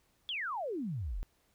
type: exponential sweep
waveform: sine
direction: down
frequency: 3496 to 33.85 Hz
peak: -34 dBFS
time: 0.29-1.23 s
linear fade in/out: 0 ms
effects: pink hiss -72 dBFS RMS until 1.54 s